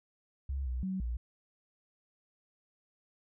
sine tone with pitch steps, 68.1 / 62.3 / 188.7 / 59.4 Hz, C#2 / B1 / F#3 / A#1, -30 / +16 / +34 / +33 cents, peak -32 dBFS, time 0.49-1.17 s, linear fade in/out 5 ms, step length 170 ms, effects none

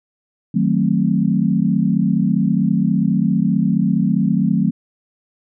sine chord, D# diminished seventh, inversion none, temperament equal with one note detuned, 155.56 / 185 / 220 / 263.3 Hz, D#3 / F#3 / A3 / C4, 0 / 0 / 0 / +11 cents, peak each -21 / -17 / -18 / -22 dBFS, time 0.54-4.71 s, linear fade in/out 10 ms, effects none

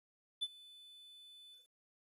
triangle tone with ADSR envelope, 3500 Hz, A7, 10 cents flat, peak -31 dBFS, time 0.41-1.68 s, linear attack 19 ms, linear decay 42 ms, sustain -23 dB, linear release 150 ms, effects resampled to 32000 Hz + 12-bit

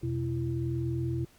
sine tone cluster, 85.7 / 126.4 / 334.7 Hz, F2 / B2 / E4, -32 / +41 / +26 cents, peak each -37 / -30 / -34 dBFS, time 0.03-1.25 s, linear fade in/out 5 ms, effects pink hiss -61 dBFS RMS until 1.38 s + Opus 48 kbps

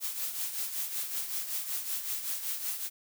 blue noise with tremolo, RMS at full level -32 dBFS, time 0-2.9 s, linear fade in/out 50 ms, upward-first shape triangle, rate 5.3 Hz, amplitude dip 65%, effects none

